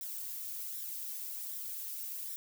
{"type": "noise with flanger", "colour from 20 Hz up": "violet", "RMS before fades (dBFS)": -41, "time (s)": [0.01, 2.36], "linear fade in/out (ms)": 0, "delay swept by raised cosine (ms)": [0.54, 2.34], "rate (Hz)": 1.3, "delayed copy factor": 0.55, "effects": []}